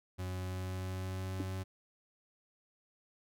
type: tone with pitch glide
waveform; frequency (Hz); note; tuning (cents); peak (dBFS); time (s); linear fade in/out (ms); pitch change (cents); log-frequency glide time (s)
40% pulse; 92 to 94.37; F#2 to F#2; -9 to +35; -36; 0.18-1.64; 20; +44; 0.29-1.45
type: tone with exponential decay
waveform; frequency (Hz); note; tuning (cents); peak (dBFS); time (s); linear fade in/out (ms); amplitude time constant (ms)
sine; 286; D4; -46; -29; 1.4-1.48; 1; 17
effects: none